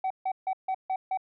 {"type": "tone bursts", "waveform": "sine", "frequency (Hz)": 758, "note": "F#5", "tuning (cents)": 42, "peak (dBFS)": -23, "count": 6, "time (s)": [0.04, 1.174], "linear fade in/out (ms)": 5, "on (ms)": 64, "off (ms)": 150, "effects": ["tanh soft clip ceiling -25 dBFS"]}